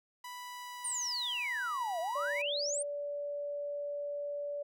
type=tone with pitch glide; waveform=sawtooth; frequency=987.8 to 973.6 Hz; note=B5 to B5; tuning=0 to -25 cents; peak=-39 dBFS; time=0.24-2.42 s; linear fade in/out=5 ms; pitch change=-25 cents; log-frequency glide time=0.35-1.84 s
type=exponential two-way sweep; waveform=sine; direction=down then up; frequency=9397 to 639 to 9397 Hz; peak=-33 dBFS; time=0.84-2.83 s; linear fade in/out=10 ms; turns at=2 s
type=tone; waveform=sine; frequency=578 Hz; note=D5; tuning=28 cents flat; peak=-35 dBFS; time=2.15-4.63 s; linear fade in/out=10 ms
effects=none